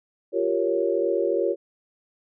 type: chord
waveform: sine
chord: G half-diminished seventh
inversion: third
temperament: equal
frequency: 349.2 / 392 / 466.2 / 554.4 Hz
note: F4 / G4 / Bb4 / Db5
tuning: 0 / 0 / 0 / 0 cents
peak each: -26 dBFS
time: 0.32-1.56 s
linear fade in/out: 50 ms
effects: none